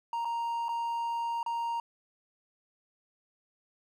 triangle tone with dropouts, 932.3 Hz, A#5, in tune, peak -28 dBFS, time 0.13-1.8 s, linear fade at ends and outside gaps 2 ms, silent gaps 0.248-0.253 / 0.684-0.69 / 1.43-1.462 s, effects none

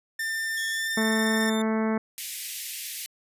45% pulse tone, 1794 Hz, A6, 33 cents sharp, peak -27 dBFS, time 0.19-1.5 s, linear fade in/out 5 ms
sawtooth tone with pitch glide, 3361 to 3602 Hz, G#7 to A7, +20 to +40 cents, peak -32 dBFS, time 0.57-1.62 s, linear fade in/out 5 ms, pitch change +120 cents, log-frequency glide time 0.7-0.9 s
harmonic tone, 220 Hz, A3, in tune, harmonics 1 / 2 / 3 / 4 / 5 / 6 / 7 / 8 / 9 / 10, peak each -24 / -30 / -34 / -36 / -38 / -40 / -41 / -42 / -43 / -44 dBFS, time 0.97-1.98 s, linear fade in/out 5 ms
white high-pass noise, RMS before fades -34 dBFS, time 2.18-3.06 s, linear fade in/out 0 ms, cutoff 1900 Hz, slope 48 dB/octave
effects resampled to 32000 Hz

